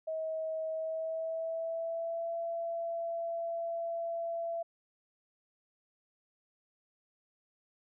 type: tone with pitch glide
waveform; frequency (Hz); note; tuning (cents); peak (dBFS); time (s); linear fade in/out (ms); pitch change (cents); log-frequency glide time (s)
sine; 638 to 672.4; D#5 to E5; +43 to +34; -33; 0.07-4.63; 10; +91; 0.7-2.35
effects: none